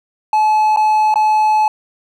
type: tone with dropouts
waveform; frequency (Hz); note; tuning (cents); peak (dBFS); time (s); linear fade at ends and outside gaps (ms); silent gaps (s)
triangle; 859; A5; -42; -8; 0.33-1.68; 2; 0.762-0.771 / 1.141-1.157
effects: none